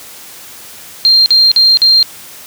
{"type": "tone bursts", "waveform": "sine", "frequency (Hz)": 4186, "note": "C8", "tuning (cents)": 0, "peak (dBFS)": -4, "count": 4, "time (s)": [1.05, 2.028], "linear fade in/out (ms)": 0, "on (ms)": 210, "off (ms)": 46, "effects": ["white hiss -33 dBFS RMS until 2.46 s", "high-pass 60 Hz 12 dB/octave"]}